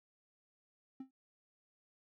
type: tone with exponential decay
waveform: triangle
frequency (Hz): 264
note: C4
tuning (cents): +16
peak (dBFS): -38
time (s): 1-1.11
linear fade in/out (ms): 5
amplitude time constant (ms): 23
effects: none